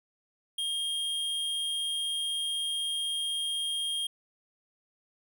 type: tone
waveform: square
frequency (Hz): 3228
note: G#7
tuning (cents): -50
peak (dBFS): -30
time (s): 0.58-4.07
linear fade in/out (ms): 5
effects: none